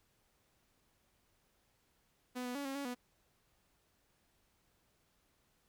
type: tone with pitch steps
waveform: sawtooth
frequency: 249.6 / 247 / 282.9 / 270.9 / 281.3 / 246.4 Hz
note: B3 / B3 / C#4 / C#4 / C#4 / B3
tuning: +19 / 0 / +35 / -40 / +26 / -4 cents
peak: -35 dBFS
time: 2.35-2.95 s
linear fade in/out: 20 ms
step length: 100 ms
effects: pink hiss -75 dBFS RMS until 5.68 s